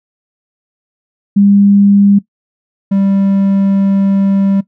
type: tone pair in turn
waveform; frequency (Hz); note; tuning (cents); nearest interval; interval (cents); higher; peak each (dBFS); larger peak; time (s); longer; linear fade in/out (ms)
sine / triangle; 200.8 / 196.21; G3 / G3; +42 / +2; unison; 40; first; -4 / -6; first; 1.36-2.19 / 2.91-4.61; second; 10
effects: noise-tail reverb RT60 0.1 s tail -18 dB re dry